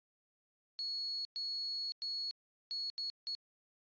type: tone bursts at uneven times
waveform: sine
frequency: 4355 Hz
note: C#8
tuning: 31 cents flat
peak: -36 dBFS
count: 6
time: 0.79-1.25 / 1.36-1.92 / 2.02-2.31 / 2.71-2.9 / 2.98-3.1 / 3.27-3.35 s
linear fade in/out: 0 ms
effects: resampled to 11025 Hz